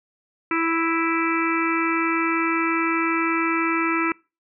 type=harmonic tone with a mistuned harmonic; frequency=329.6 Hz; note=E4; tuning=in tune; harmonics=1 / 3 / 4 / 5 / 6 / 7 / 8; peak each=-23 / -30 / -25 / -34 / -30 / -28 / -34 dBFS; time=0.51-4.12 s; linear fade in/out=2 ms; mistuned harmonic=7; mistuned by=+19 cents; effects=noise-tail reverb RT60 0.3 s tail -25 dB re dry